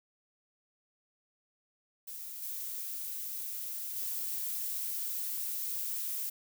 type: noise with level steps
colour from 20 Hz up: violet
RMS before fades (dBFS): -43 / -39 / -36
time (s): 2.07-6.3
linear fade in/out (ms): 10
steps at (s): 2.42 / 3.96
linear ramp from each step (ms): 5
effects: none